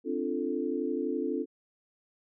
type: chord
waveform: sine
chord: D minor seventh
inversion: third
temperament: equal with one note detuned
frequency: 261.6 / 293.7 / 345.2 / 440 Hz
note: C4 / D4 / F4 / A4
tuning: 0 / 0 / -20 / 0 cents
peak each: -34 dBFS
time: 0.04-1.46 s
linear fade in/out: 50 ms
effects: none